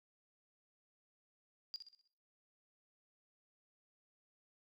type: tone with echo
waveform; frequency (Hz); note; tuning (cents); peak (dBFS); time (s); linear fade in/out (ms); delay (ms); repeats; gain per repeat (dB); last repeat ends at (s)
sine; 4810; D8; +41; -39; 1.74-1.76; 0; 63; 5; -7; 2.075
effects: noise-tail reverb RT60 0.5 s tail -18 dB re dry